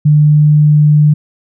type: tone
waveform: sine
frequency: 149.9 Hz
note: D3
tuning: 36 cents sharp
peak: -4 dBFS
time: 0.05-1.14 s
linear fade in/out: 10 ms
effects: none